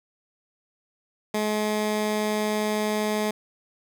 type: tone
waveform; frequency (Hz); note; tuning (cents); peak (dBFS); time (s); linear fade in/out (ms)
15% pulse; 212.6; G#3; +41; -17; 1.34-3.31; 5
effects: none